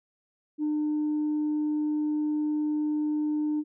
sine tone, 301.6 Hz, D4, 46 cents sharp, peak -23 dBFS, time 0.58-3.64 s, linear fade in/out 50 ms, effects tanh soft clip ceiling -22 dBFS

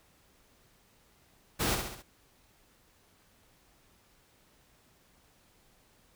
pink noise with echo, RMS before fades -30 dBFS, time 1.59-1.76 s, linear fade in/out 20 ms, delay 67 ms, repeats 4, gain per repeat -5 dB, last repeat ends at 2.028 s, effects pink hiss -65 dBFS RMS until 6.15 s

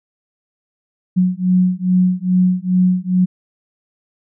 sine beating tone pair, 181.6 / 184 Hz, F#3 / F#3, -32 / -9 cents, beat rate 2.4 Hz, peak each -15 dBFS, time 1.16-3.26 s, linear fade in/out 20 ms, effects none

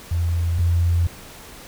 sine tone pair in turn, 84.9 / 85.79 Hz, F2 / F2, -48 / -30 cents, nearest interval unison, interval 18 cents, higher second, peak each -18 / -15 dBFS, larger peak second, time 0.11-0.59 / 0.59-1.07 s, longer neither, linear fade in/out 5 ms, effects pink hiss -41 dBFS RMS until 1.67 s

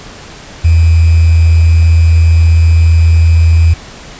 sine tone with sample-and-hold, 82.41 Hz, E2, in tune, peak -3 dBFS, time 0.64-3.74 s, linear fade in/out 10 ms, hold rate 2450 Hz, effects pink hiss -31 dBFS RMS until 4.19 s + resampled to 16000 Hz

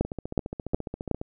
two click trains, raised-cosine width 2 ms, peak -9 / -19 dBFS, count 4 / 18, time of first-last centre 0.01-1.113 / 0.05-1.214 s, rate 2.72 / 14.6 Hz, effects none

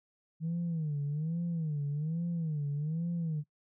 sine tone with vibrato, 157 Hz, D#3, 16 cents sharp, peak -29 dBFS, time 0.4-3.44 s, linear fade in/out 50 ms, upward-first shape sine, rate 1.2 Hz, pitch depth 160 cents each way, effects noise-tail reverb RT60 0.1 s tail -22 dB re dry + tanh soft clip ceiling -28 dBFS

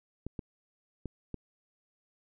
clicks, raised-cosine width 3 ms, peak -24 dBFS, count 4, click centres 0.266 / 0.392 / 1.057 / 1.343 s, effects none

